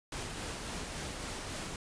pink noise with tremolo, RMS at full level -39 dBFS, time 0.12-1.76 s, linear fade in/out 2 ms, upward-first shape sine, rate 3.6 Hz, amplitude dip 25%, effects resampled to 22050 Hz

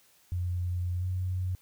sine tone with pitch glide, 89 to 91.77 Hz, F2 to F#2, +33 to -14 cents, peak -28 dBFS, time 0.32-1.55 s, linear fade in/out 0 ms, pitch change +53 cents, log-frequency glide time 0.98-1.04 s, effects white hiss -63 dBFS RMS until 1.61 s

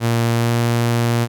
sawtooth tone with pitch glide, 116.54 to 117.96 Hz, A#2 to A#2, 0 to +21 cents, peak -11 dBFS, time 0-1.28 s, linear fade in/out 50 ms, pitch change +21 cents, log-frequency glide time 0.32-0.55 s, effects none

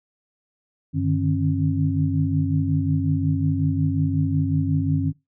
sine tone cluster, 95.8 / 147.9 / 153.4 / 270.6 Hz, G2 / D3 / D#3 / C#4, -39 / +13 / -24 / -42 cents, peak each -24 dBFS, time 0.93-5.13 s, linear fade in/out 50 ms, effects noise-tail reverb RT60 0.2 s tail -20 dB re dry

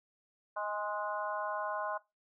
harmonic tone with a mistuned harmonic, 209.1 Hz, G#3, 12 cents sharp, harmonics 3 / 4 / 5 / 6 / 7, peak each -39 / -41 / -38 / -46 / -43 dBFS, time 0.56-1.98 s, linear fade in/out 10 ms, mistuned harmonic 4, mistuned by -23 cents, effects noise-tail reverb RT60 0.2 s tail -18 dB re dry

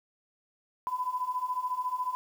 sine beating tone pair, 994 / 1008 Hz, B5 / B5, +11 / +35 cents, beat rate 14 Hz, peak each -34 / -31 dBFS, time 0.87-2.15 s, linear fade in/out 0 ms, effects 9-bit

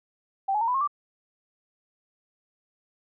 sine tone with pitch steps, 780 / 845.7 / 916.9 / 994.2 / 1077.9 / 1168.7 Hz, G5 / G#5 / A#5 / B5 / C#6 / D6, -9 / +31 / -29 / +11 / -49 / -9 cents, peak -22 dBFS, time 0.48-0.876 s, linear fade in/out 10 ms, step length 66 ms, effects none

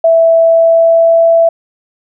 sine tone with pitch glide, 659.3 to 664.7 Hz, E5 to E5, 0 to +14 cents, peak -4 dBFS, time 0.04-1.49 s, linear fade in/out 5 ms, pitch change +14 cents, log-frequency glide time 0.36-1.27 s, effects none

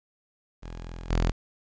sawtooth tone with level steps, 42.2 Hz, E1, 41 cents sharp, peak -33 / -18 dBFS, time 0.62-1.32 s, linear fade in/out 20 ms, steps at 1.1 s, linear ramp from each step 10 ms, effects resampled to 16000 Hz + 10-bit

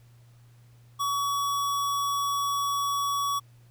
square tone, 1130 Hz, C#6, 33 cents sharp, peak -26 dBFS, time 0.99-3.4 s, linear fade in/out 20 ms, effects added 119 Hz sine -52 dBFS peak until 3.7 s + pink hiss -65 dBFS RMS until 3.7 s

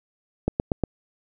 click train, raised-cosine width 2 ms, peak -8 dBFS, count 4, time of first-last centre 0.48-0.837 s, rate 8.4 Hz, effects none

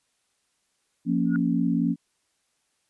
sine chord, Bb minor, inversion second, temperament equal, 174.61 / 233.1 / 277.2 Hz, F3 / Bb3 / Db4, 0 / 0 / 0 cents, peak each -25 dBFS, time 1.05-1.96 s, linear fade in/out 50 ms
sine tone with exponential growth, 1445 Hz, F#6, 41 cents flat, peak -27 dBFS, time 1.26-1.36 s, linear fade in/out 1 ms, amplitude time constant 21 ms
effects white hiss -72 dBFS RMS until 2.89 s + resampled to 24000 Hz

